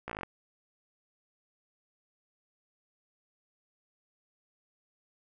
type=slowing click train; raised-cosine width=0.5 ms; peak=-22 dBFS; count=9; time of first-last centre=0.08-0.233 s; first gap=16 ms; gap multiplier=1.05; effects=none